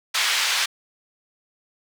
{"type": "band-pass noise", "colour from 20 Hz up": "white", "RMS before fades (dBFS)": -22, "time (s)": [0.14, 0.66], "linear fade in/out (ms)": 10, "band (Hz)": [1300, 4200], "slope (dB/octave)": 12, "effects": []}